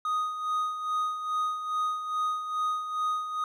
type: tone with tremolo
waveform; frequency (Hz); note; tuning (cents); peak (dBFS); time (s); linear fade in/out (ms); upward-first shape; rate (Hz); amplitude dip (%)
triangle; 1244.5; D#6; 0; -23; 0.05-3.44; 2; sine; 2.4; 60
effects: none